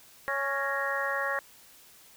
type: harmonic tone with a mistuned harmonic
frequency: 277.2 Hz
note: C#4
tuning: in tune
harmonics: 2 / 3 / 4 / 5 / 6 / 7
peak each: -34 / -39 / -34 / -37 / -34 / -33 dBFS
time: 0.28-1.39 s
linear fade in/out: 0 ms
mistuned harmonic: 7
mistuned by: -63 cents
effects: white hiss -55 dBFS RMS until 2.16 s